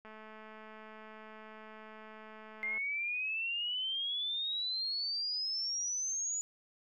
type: click train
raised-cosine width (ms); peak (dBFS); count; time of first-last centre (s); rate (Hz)
0.5; -37; 593; 0.05-2.778; 217
type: exponential sweep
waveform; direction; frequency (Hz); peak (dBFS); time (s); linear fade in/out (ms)
sine; up; 2093 to 6930; -33; 2.63-6.41; 0
effects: none